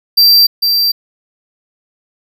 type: tone with echo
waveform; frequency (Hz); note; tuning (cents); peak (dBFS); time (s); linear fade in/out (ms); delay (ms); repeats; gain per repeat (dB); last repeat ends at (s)
square; 4700; D8; +1; -5; 0.17-0.47; 10; 450; 1; -5; 0.92
effects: none